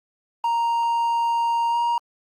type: tone with pitch glide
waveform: triangle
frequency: 932.3 to 943.1 Hz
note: A#5 to A#5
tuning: 0 to +20 cents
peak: -17 dBFS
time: 0.44-1.98 s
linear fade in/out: 2 ms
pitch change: +20 cents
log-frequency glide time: 1.7-1.77 s
effects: Opus 24 kbps